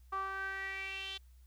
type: tone with band-pass filter sweep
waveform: sawtooth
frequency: 386.9 Hz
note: G4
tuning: 23 cents flat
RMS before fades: -40 dBFS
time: 0.12-1.18 s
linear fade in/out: 10 ms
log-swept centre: 1100 to 3400 Hz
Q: 6.1
effects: added 62 Hz sine -56 dBFS peak until 1.46 s + white hiss -74 dBFS RMS until 1.46 s